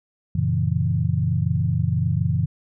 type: chord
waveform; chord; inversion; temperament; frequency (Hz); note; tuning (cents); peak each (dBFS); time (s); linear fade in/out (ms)
sine; F# dominant seventh; none; equal with one note detuned; 92.5 / 116.54 / 138.03 / 164.81; F#2 / A#2 / C#3 / E3; 0 / 0 / -7 / 0; -24; 0.35-2.46; 5
effects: none